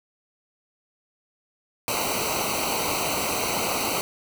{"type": "noise with comb filter", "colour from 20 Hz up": "pink", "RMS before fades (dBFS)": -26, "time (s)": [1.88, 4.01], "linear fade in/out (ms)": 0, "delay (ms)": 0.58, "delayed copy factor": -0.95, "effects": []}